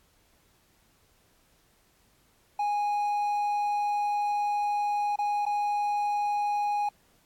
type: tone with dropouts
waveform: triangle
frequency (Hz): 826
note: G#5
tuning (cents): -10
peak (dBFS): -23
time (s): 2.59-6.89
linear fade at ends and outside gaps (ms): 5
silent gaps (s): 5.159-5.187 / 5.454-5.463
effects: pink hiss -65 dBFS RMS until 7.25 s + AAC 64 kbps